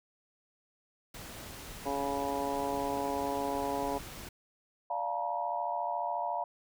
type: noise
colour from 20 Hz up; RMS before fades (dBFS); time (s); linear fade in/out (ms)
pink; -45; 1.14-4.29; 5
type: harmonic tone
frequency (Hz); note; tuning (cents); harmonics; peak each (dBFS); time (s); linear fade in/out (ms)
140; C#3; +18; 2 / 3 / 4 / 5 / 6 / 7; -38 / -38 / -38 / -38 / -38 / -38; 1.85-3.99; 20
type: chord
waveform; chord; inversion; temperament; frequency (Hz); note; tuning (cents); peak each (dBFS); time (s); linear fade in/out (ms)
sine; Bb major seventh; first; equal with one note detuned; 587.3 / 698.5 / 880 / 954.1; D5 / F5 / A5 / Bb5; 0 / 0 / 0 / +40; -40 / -35 / -38 / -35; 4.9-6.44; 5
effects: none